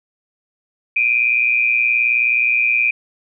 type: tone pair together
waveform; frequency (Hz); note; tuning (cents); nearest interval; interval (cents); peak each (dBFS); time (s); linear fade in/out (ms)
sine; 2370 / 2489; D7 / D#7; +15 / 0; minor second; 85; -16; 0.96-2.91; 5
effects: none